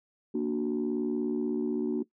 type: chord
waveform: sine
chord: Bb augmented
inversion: none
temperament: equal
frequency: 233.1 / 293.7 / 370 Hz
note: Bb3 / D4 / F#4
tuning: 0 / 0 / 0 cents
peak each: -30 dBFS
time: 0.34-2.03 s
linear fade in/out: 10 ms
effects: noise-tail reverb RT60 0.1 s tail -18 dB re dry + tanh soft clip ceiling -21 dBFS